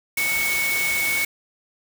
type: tone in noise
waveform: sine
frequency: 2217 Hz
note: C#7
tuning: in tune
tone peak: -21 dBFS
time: 0.17-1.25 s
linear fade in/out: 5 ms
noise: white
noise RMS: -27 dBFS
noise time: 0.17-1.25 s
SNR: +3 dB
effects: none